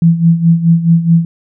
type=tone with tremolo; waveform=sine; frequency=167 Hz; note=E3; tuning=23 cents sharp; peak=-3 dBFS; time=0.02-1.25 s; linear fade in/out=2 ms; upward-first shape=sine; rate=4.7 Hz; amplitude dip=75%; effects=none